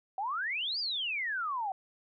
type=exponential two-way sweep; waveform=sine; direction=up then down; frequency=740 to 5000 to 740 Hz; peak=-31 dBFS; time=0.18-1.72 s; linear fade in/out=2 ms; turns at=0.79 s; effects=none